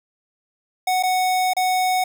square tone with dropouts, 740 Hz, F#5, in tune, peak -18 dBFS, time 0.87-2.04 s, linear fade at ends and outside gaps 5 ms, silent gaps 1.027-1.034 / 1.535-1.566 s, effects none

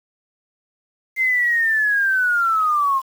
sine linear sweep, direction down, 2093 to 1046.5 Hz, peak -15 dBFS, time 1.16-3.02 s, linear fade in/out 50 ms, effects 7-bit

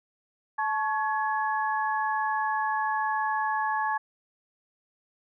sine tone cluster, 867 / 1108 / 1686 Hz, A5 / C#6 / G#6, -26 / -1 / +26 cents, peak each -27 / -31 / -31 dBFS, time 0.58-3.98 s, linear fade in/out 10 ms, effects none

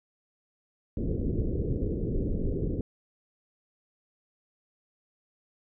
pink low-pass noise, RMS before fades -29 dBFS, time 0.97-2.81 s, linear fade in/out 2 ms, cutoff 480 Hz, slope 48 dB/octave, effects none

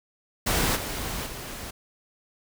pink noise with level steps, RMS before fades -24 / -32 / -37 dBFS, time 0.46-1.71 s, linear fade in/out 10 ms, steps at 0.75 / 1.25 s, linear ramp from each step 20 ms, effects none

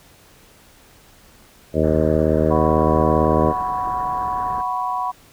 harmonic tone, 78 Hz, D#2, 5 cents sharp, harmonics 1 / 2 / 3 / 4 / 5 / 6 / 7 / 8, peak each -23 / -23 / -23 / -23 / -23 / -23 / -23 / -23 dBFS, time 1.73-3.54 s, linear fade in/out 50 ms
pink low-pass noise, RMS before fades -35 dBFS, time 1.83-4.62 s, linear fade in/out 10 ms, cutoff 1800 Hz, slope 96 dB/octave
sine chord, F# suspended fourth, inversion none, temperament equal, 740 / 987.8 / 1108.7 Hz, F#5 / B5 / C#6, 0 / 0 / 0 cents, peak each -25 / -23 / -27 dBFS, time 2.5-5.12 s, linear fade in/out 20 ms
effects pink hiss -50 dBFS RMS until 5.32 s

